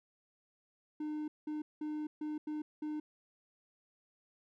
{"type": "tone bursts at uneven times", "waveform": "triangle", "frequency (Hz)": 303.6, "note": "D#4", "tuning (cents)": -42, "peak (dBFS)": -34, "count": 6, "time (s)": [[1, 1.28], [1.47, 1.62], [1.81, 2.07], [2.21, 2.38], [2.47, 2.62], [2.82, 3]], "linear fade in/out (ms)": 5, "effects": []}